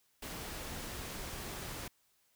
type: noise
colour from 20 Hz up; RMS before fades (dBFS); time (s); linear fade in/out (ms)
pink; -43; 0.22-1.88; 5
effects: white hiss -73 dBFS RMS until 2.35 s